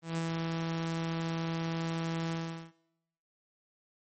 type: tone with ADSR envelope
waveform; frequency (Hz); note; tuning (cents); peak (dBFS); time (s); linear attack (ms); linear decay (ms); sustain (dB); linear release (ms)
sawtooth; 164.81; E3; 0; -26; 0.02-2.72; 160; 15; -2; 400
effects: noise-tail reverb RT60 0.8 s tail -18 dB re dry + MP3 32 kbps